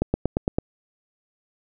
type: accelerating click train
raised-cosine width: 2 ms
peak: -7 dBFS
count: 6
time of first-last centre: 0.02-0.585 s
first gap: 120 ms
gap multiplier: 0.97
effects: none